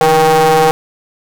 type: ring-modulated tone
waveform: 45% pulse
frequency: 155.9 Hz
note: D#3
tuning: 4 cents sharp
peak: -4 dBFS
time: 0.01-0.71 s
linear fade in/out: 0 ms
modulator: 633 Hz
effects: 7-bit